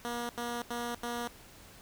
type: tone bursts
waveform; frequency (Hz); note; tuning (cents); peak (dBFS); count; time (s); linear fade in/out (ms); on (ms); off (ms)
10% pulse; 238.6; A#3; +41; -26; 4; 0.05-1.274; 0; 240; 88
effects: pink hiss -54 dBFS RMS until 1.81 s